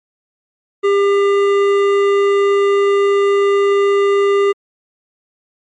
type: tone with hard clipping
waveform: sine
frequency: 400.2 Hz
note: G4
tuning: 36 cents sharp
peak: -12 dBFS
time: 0.83-4.53 s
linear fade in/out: 20 ms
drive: 12 dB
effects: MP3 48 kbps